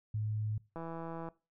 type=tone; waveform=sine; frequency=107.2 Hz; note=A2; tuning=45 cents flat; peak=-32 dBFS; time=0.14-0.58 s; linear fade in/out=5 ms
type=click train; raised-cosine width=1 ms; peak=-29 dBFS; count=88; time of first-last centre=0.76-1.287 s; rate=165 Hz
effects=noise-tail reverb RT60 0.3 s tail -21 dB re dry